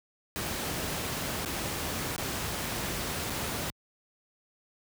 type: noise with dropouts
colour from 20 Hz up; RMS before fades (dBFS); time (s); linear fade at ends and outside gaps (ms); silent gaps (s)
pink; -33; 0.36-3.7; 0; 1.449-1.459 / 2.163-2.18 / 3.299-3.303
effects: high-pass 60 Hz 12 dB/octave